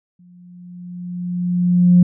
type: tone with exponential growth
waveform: sine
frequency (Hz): 177.6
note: F3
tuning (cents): +29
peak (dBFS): -5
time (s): 0.19-2.03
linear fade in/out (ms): 5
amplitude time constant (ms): 400
effects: tanh soft clip ceiling -1 dBFS